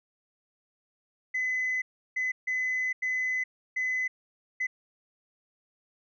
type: tone bursts at uneven times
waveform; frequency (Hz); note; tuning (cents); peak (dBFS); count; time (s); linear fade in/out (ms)
sine; 2020; B6; +39; -25; 6; 1.34-1.82 / 2.16-2.32 / 2.47-2.93 / 3.02-3.44 / 3.76-4.08 / 4.6-4.67; 10
effects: tanh soft clip ceiling -23 dBFS